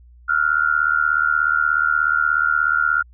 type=tone with amplitude modulation; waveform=sine; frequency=1409 Hz; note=F6; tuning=15 cents sharp; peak=-11 dBFS; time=0.28-3.03 s; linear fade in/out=20 ms; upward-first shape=sine; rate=76.7 Hz; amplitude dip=95%; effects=added 60 Hz sine -44 dBFS peak until 3.13 s